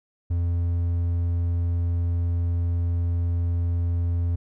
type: tone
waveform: triangle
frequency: 86 Hz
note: F2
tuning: 26 cents flat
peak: -19 dBFS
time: 0.3-4.36 s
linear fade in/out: 10 ms
effects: none